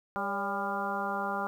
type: harmonic tone with a mistuned harmonic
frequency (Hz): 199.9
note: G3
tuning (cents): +34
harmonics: 1 / 2 / 3 / 4 / 5 / 6 / 7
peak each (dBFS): -39 / -41 / -39 / -35 / -38 / -37 / -37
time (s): 0.16-1.47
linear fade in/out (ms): 0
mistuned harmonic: 3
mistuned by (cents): -63
effects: 10-bit